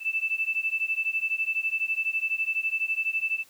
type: beating tone pair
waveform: sine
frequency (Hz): 2637 / 2649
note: E7 / E7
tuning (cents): 0 / +8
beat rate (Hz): 12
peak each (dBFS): -28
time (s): 0-3.44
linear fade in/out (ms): 50
effects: white hiss -57 dBFS RMS until 3.49 s